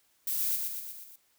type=noise with echo; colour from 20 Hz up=violet; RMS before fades=-31 dBFS; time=0.27-0.56 s; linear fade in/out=5 ms; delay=120 ms; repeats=5; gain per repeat=-4 dB; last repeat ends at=1.16 s; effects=white hiss -69 dBFS RMS until 1.38 s